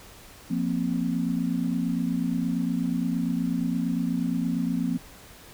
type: chord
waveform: sine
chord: F suspended fourth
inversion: none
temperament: equal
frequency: 174.61 / 233.1 / 261.6 Hz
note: F3 / Bb3 / C4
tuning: 0 / 0 / 0 cents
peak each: -28 dBFS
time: 0.5-4.98 s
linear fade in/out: 10 ms
effects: pink hiss -48 dBFS RMS until 5.53 s